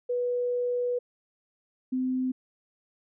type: tone pair in turn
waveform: sine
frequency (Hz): 490 / 256.9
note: B4 / C4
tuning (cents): -14 / -32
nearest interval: major seventh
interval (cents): 1118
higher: first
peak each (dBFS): -25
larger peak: neither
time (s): 0.09-0.99 / 1.92-2.32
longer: first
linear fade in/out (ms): 10
effects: none